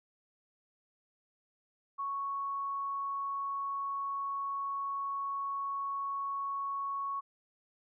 sine tone, 1108.7 Hz, C#6, in tune, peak -33 dBFS, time 1.98-7.21 s, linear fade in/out 20 ms, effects none

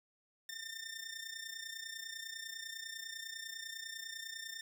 15% pulse tone with amplitude modulation, 1804 Hz, A6, 43 cents sharp, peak -34 dBFS, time 0.49-4.61 s, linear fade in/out 2 ms, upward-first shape sine, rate 30 Hz, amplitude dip 70%, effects none

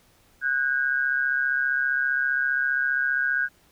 sine tone pair together, 1480 / 1615.1 Hz, F#6 / G#6, 0 / -49 cents, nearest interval major second, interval 151 cents, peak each -24 dBFS, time 0.41-3.49 s, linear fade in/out 50 ms, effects pink hiss -60 dBFS RMS until 3.71 s

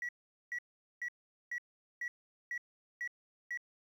sine tone bursts, 1934 Hz, B6, 37 cents flat, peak -34 dBFS, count 8, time 0.02-3.574 s, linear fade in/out 2 ms, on 68 ms, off 430 ms, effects tanh soft clip ceiling -33 dBFS + 11-bit

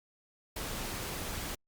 pink noise, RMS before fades -38 dBFS, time 0.56-1.55 s, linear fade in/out 5 ms, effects Opus 48 kbps

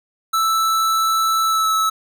square tone with pitch glide, 1318.5 to 1301.1 Hz, E6 to E6, 0 to -23 cents, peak -16 dBFS, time 0.33-1.9 s, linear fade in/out 10 ms, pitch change -23 cents, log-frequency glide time 1.43-1.75 s, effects none

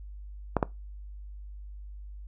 clicks, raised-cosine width 1 ms, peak -9 dBFS, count 2, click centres 0.567 / 0.628 s, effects noise-tail reverb RT60 0.2 s tail -20 dB re dry + added 50 Hz sine -40 dBFS peak until 2.27 s

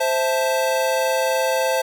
square chord, A minor, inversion first, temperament equal, 523.3 / 659.3 / 880 Hz, C5 / E5 / A5, 0 / 0 / 0 cents, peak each -21 / -25 / -25 dBFS, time 0-1.82 s, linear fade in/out 10 ms, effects none

